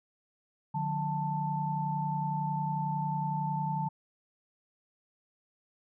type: tone cluster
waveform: sine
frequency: 149.5 / 180.5 / 884 Hz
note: D3 / F#3 / A5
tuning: +31 / -43 / +8 cents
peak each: -33 / -37 / -32 dBFS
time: 0.74-3.89 s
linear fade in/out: 10 ms
effects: none